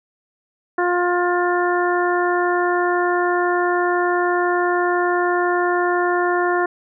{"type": "harmonic tone", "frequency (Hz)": 354, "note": "F4", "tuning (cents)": 23, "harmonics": [1, 2, 3, 4, 5], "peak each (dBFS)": [-19, -22, -24, -25, -26], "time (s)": [0.78, 6.66], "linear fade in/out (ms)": 5, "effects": []}